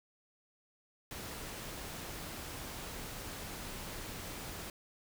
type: noise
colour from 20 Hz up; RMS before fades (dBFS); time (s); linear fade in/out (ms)
pink; -44; 1.11-4.7; 2
effects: none